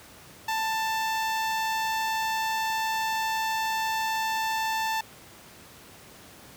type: tone with notch filter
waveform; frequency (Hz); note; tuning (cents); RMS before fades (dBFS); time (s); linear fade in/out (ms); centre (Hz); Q
sawtooth; 886; A5; +12; -28; 0.48-5.01; 5; 9900; 1.5
effects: pink hiss -49 dBFS RMS until 6.56 s + high-pass 80 Hz 12 dB/octave